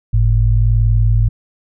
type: tone pair together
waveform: sine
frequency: 48.91 / 110 Hz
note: G1 / A2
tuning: -3 / 0 cents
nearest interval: octave + major second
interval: 1403 cents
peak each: -12 dBFS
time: 0.13-1.29 s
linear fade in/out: 10 ms
effects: none